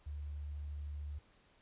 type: tone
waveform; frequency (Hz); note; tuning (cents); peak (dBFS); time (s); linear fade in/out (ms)
sine; 73.3; D2; -3; -40; 0.06-1.19; 10
effects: pink hiss -68 dBFS RMS until 1.61 s + resampled to 8000 Hz

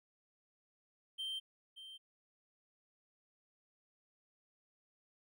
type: tone with echo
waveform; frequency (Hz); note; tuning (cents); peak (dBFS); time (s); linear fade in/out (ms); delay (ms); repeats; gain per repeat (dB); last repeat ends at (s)
triangle; 3136; G7; 0; -37; 1.18-1.4; 20; 580; 1; -11; 1.98
effects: none

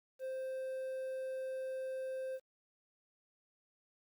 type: tone with quantisation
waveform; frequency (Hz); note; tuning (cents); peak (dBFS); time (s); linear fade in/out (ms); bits
triangle; 523.3; C5; 0; -36; 0.19-2.4; 50; 11
effects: Opus 48 kbps

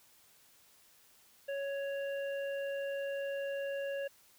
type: harmonic tone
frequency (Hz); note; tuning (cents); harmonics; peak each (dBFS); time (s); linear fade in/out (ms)
556; C#5; +5; 1 / 3 / 5; -35 / -45 / -49; 1.48-4.08; 10
effects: white hiss -64 dBFS RMS until 4.38 s

